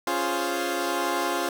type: chord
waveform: 15% pulse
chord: Db major seventh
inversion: none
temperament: equal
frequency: 277.2 / 349.2 / 415.3 / 523.3 Hz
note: Db4 / F4 / Ab4 / C5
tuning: 0 / 0 / 0 / 0 cents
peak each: -25 / -21 / -27 / -27 dBFS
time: 0.07-1.49 s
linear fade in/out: 2 ms
effects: none